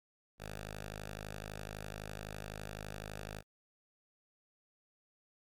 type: tone with notch filter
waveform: 5% pulse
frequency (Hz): 51.9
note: G#1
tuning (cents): 0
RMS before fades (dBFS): -45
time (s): 0.38-3.43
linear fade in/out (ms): 50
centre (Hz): 310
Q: 0.87
effects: MP3 96 kbps